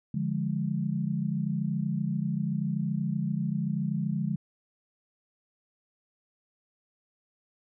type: chord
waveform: sine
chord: D diminished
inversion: none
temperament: equal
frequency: 146.83 / 174.61 / 207.7 Hz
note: D3 / F3 / Ab3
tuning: 0 / 0 / 0 cents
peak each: -31 dBFS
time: 0.14-4.36 s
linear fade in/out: 5 ms
effects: none